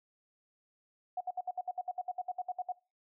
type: tone bursts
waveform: sine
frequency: 729 Hz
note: F#5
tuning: 26 cents flat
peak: -32 dBFS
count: 16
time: 1.17-2.722 s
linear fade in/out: 5 ms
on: 37 ms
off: 64 ms
effects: noise-tail reverb RT60 0.3 s tail -22 dB re dry